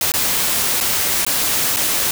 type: noise with dropouts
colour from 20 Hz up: white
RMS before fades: -18 dBFS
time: 0.01-2.11 s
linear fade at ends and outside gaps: 2 ms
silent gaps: 0.12-0.138 / 0.804-0.809 / 1.25-1.265 / 1.763-1.768 s
effects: none